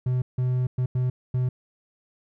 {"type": "tone bursts at uneven times", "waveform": "triangle", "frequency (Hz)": 126.4, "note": "B2", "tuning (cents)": 41, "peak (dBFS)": -19, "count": 5, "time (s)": [[0.06, 0.22], [0.38, 0.67], [0.78, 0.86], [0.95, 1.1], [1.34, 1.49]], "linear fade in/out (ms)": 5, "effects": []}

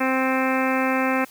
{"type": "harmonic tone with a mistuned harmonic", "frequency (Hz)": 261.6, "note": "C4", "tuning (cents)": 0, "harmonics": [1, 2, 3, 4, 5, 6, 7, 8, 9, 10], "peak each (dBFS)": [-23, -26, -28, -29, -30, -31, -31, -32, -33, -33], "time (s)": [0, 1.25], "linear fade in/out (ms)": 10, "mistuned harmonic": 8, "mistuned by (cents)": 20, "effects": ["white hiss -48 dBFS RMS until 1.3 s"]}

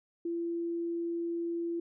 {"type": "tone", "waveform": "sine", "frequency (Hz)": 339, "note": "E4", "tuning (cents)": 49, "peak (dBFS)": -31, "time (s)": [0.25, 1.8], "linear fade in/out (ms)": 5, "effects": []}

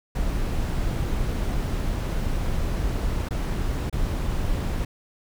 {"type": "noise with dropouts", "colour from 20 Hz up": "brown", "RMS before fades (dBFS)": -25, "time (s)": [0.15, 4.85], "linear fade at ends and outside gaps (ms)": 5, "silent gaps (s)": [[3.288, 3.307], [3.898, 3.926]], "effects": []}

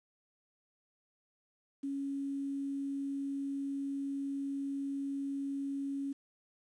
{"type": "tone with quantisation", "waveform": "sine", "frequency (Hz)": 277.2, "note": "C#4", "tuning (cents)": 0, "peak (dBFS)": -34, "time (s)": [1.83, 6.13], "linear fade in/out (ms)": 10, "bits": 10, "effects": ["resampled to 22050 Hz"]}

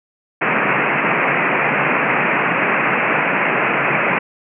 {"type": "band-pass noise", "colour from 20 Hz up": "white", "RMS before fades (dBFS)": -17, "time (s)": [0.41, 4.19], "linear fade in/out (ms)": 10, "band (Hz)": [130, 2600], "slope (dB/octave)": 96, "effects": []}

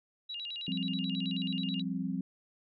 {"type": "tone with vibrato", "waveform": "sine", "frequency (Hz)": 3320, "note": "G#7", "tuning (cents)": -1, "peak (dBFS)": -37, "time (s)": [0.29, 1.82], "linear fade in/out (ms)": 10, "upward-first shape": "square", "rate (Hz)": 9.3, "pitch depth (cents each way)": 280}
{"type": "chord", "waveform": "sine", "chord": "F suspended second", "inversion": "none", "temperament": "just", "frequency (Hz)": [174.61, 196.44, 261.9], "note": ["F3", "G3", "C4"], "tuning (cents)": [0, 4, 2], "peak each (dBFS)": -36, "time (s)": [0.68, 2.21], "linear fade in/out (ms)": 2}
{"effects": []}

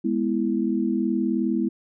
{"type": "chord", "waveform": "sine", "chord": "E major", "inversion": "first", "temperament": "equal", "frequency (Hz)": [207.7, 246.9, 329.6], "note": ["G#3", "B3", "E4"], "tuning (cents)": [0, 0, 0], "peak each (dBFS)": -25, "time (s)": [0.04, 1.69], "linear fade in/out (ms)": 10, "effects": []}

